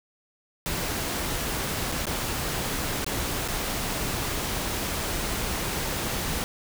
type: noise with dropouts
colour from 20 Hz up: pink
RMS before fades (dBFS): -29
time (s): 0.66-6.44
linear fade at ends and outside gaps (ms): 0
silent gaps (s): 1.918-1.922 / 2.055-2.068 / 3.045-3.064 / 3.478-3.485
effects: none